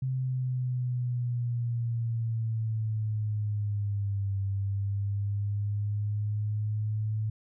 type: linear two-way sweep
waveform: sine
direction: down then up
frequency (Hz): 130.81 to 98 to 108.6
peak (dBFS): -27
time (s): 0.02-7.3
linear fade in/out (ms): 5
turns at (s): 4.39
effects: none